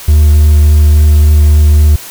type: tone with hard clipping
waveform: triangle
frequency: 75.3 Hz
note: D2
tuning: 44 cents sharp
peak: -3 dBFS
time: 0.08-1.96 s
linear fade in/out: 5 ms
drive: 5 dB
effects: white hiss -28 dBFS RMS until 2.1 s